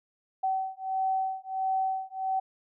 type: beating tone pair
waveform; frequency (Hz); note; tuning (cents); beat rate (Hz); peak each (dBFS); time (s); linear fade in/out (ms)
sine; 762 / 763.5; G5 / G5; -49 / -46; 1.5; -30; 0.43-2.4; 10
effects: none